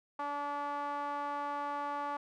sawtooth tone with band-pass filter, 288.1 Hz, D4, 33 cents flat, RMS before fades -37 dBFS, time 0.19-2.17 s, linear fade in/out 5 ms, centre 1000 Hz, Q 5.4, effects none

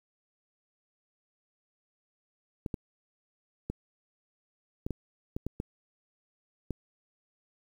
clicks, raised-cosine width 3 ms, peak -20 dBFS, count 9, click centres 2.662 / 2.742 / 3.7 / 4.865 / 4.907 / 5.365 / 5.466 / 5.601 / 6.707 s, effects 9-bit

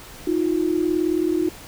sine tone pair together, 316.5 / 355.3 Hz, D#4 / F4, +30 / +30 cents, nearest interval major second, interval 200 cents, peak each -21 dBFS, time 0.27-1.49 s, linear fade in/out 5 ms, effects pink hiss -41 dBFS RMS until 1.67 s

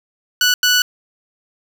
15% pulse tone bursts at uneven times, 1480 Hz, F#6, in tune, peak -5 dBFS, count 2, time 0.41-0.54 / 0.63-0.82 s, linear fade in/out 2 ms, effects none

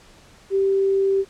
sine tone, 389.8 Hz, G4, 10 cents flat, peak -16 dBFS, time 0.5-1.25 s, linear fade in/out 50 ms, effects pink hiss -50 dBFS RMS until 1.29 s + low-pass 8000 Hz 12 dB/octave

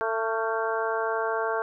harmonic tone with a mistuned harmonic, 223.4 Hz, A3, 27 cents sharp, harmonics 2 / 3 / 4 / 5 / 6 / 7, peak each -29 / -31 / -32 / -33 / -34 / -34 dBFS, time 0.01-1.62 s, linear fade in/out 0 ms, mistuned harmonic 6, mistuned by +51 cents, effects none

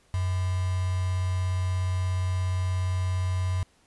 sine tone with quantisation, 91.7 Hz, F#2, 15 cents flat, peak -24 dBFS, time 0.14-3.63 s, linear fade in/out 0 ms, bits 6, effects pink hiss -63 dBFS RMS until 3.86 s + resampled to 24000 Hz

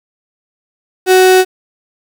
35% pulse tone, 372.2 Hz, F#4, 10 cents sharp, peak -3 dBFS, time 1.06-1.45 s, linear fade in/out 50 ms, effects 7-bit

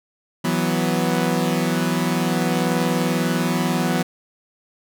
sawtooth chord, E suspended second, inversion none, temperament equal, 164.81 / 185 / 246.9 Hz, E3 / F#3 / B3, 0 / 0 / 0 cents, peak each -19 dBFS, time 0.44-4.03 s, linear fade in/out 10 ms, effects none

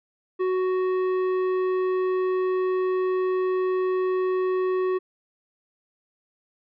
sine tone with tanh clipping, 371 Hz, F#4, 5 cents sharp, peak -23 dBFS, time 0.39-4.99 s, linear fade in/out 20 ms, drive 11 dB, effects none

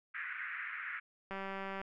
pink band-pass noise, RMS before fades -42 dBFS, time 0.14-1 s, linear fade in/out 10 ms, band 1400 to 2200 Hz, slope 48 dB/octave
click train, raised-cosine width 0.5 ms, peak -27 dBFS, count 99, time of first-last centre 1.31-1.815 s, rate 194 Hz
effects none

